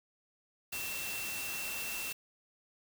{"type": "tone in noise", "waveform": "sine", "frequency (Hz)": 2695, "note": "E7", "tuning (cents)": 38, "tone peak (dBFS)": -40, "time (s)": [0.72, 2.13], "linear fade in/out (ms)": 10, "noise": "white", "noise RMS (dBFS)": -40, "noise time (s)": [0.72, 2.13], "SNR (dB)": -3, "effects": []}